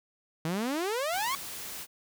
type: exponential sweep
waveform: sawtooth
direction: up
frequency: 154.4 to 1141 Hz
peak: -25 dBFS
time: 0.45-1.35 s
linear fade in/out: 0 ms
type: noise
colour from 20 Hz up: white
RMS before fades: -40 dBFS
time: 1.1-1.87 s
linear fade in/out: 50 ms
effects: none